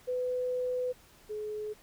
sine tone pair in turn, 501 / 424.8 Hz, B4 / G#4, +25 / +39 cents, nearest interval minor third, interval 286 cents, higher first, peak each -29 / -34 dBFS, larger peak first, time 0.07-0.93 / 1.29-1.74 s, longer first, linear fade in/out 20 ms, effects pink hiss -59 dBFS RMS until 1.82 s

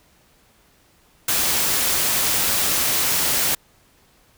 white noise, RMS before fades -20 dBFS, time 1.28-3.55 s, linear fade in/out 5 ms, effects pink hiss -57 dBFS RMS until 4.37 s

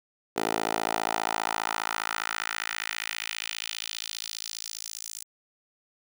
10% pulse tone with high-pass filter sweep, 54.9 Hz, A1, 3 cents flat, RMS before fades -32 dBFS, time 0.36-5.24 s, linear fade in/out 10 ms, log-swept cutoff 460 to 7100 Hz, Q 1.7, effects none

